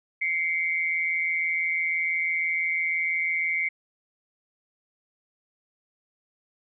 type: tone pair together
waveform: sine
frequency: 2093 / 2259 Hz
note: C7 / C#7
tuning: 0 / +32 cents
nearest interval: minor second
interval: 132 cents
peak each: -25 / -28 dBFS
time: 0.21-3.69 s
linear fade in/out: 10 ms
effects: none